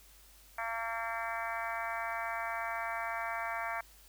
harmonic tone with a mistuned harmonic, 228.5 Hz, A#3, 34 cents flat, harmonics 3 / 4 / 5 / 6 / 7 / 8 / 9 / 10, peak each -40 / -41 / -42 / -43 / -43 / -44 / -45 / -45 dBFS, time 0.58-3.81 s, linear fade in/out 5 ms, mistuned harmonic 8, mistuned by -19 cents, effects added 50 Hz sine -60 dBFS peak until 4.08 s + white hiss -60 dBFS RMS until 4.08 s

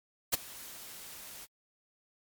white noise with ADSR envelope, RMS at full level -25 dBFS, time 0.32-1.47 s, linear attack 19 ms, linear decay 17 ms, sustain -22 dB, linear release 37 ms, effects MP3 96 kbps

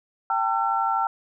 sine tone cluster, 787 / 899 / 1350 Hz, G5 / A5 / E6, +7 / +37 / +41 cents, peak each -25 dBFS, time 0.3-1.07 s, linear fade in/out 2 ms, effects none

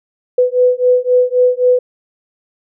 sine beating tone pair, 496.9 / 500.7 Hz, B4 / B4, +11 / +24 cents, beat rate 3.8 Hz, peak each -12 dBFS, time 0.38-1.79 s, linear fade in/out 5 ms, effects none

